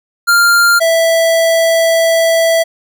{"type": "tone pair in turn", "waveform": "square", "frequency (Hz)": [1396.9, 659.2], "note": ["F6", "E5"], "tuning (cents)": [0, 0], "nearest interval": "octave + minor second", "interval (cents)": 1300, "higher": "first", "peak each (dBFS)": [-7, -9], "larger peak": "first", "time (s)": [[0.27, 0.8], [0.8, 2.64]], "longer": "second", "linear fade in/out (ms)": 20, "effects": []}